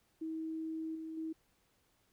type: tone with level steps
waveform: sine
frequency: 320.2 Hz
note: D#4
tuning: 50 cents sharp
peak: -37 / -41 / -37 dBFS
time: 0.21-1.33 s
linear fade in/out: 10 ms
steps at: 0.95 / 1.17 s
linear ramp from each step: 5 ms
effects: pink hiss -74 dBFS RMS until 2.12 s